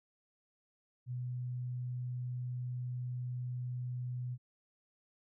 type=tone; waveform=sine; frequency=124.3 Hz; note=B2; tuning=12 cents sharp; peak=-36 dBFS; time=1.06-4.38 s; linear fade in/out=50 ms; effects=none